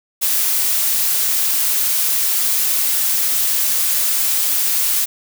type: noise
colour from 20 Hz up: blue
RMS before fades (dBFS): -17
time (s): 0.21-5.06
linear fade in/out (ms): 20
effects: none